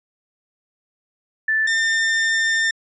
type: tone pair in turn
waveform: sine / 40% pulse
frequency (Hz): 1760 / 1803.2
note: A6 / A6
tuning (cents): 0 / +42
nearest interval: unison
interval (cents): 42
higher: second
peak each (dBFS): -16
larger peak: neither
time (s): 1.48-1.67 / 1.67-2.71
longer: second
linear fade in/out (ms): 5
effects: resampled to 16000 Hz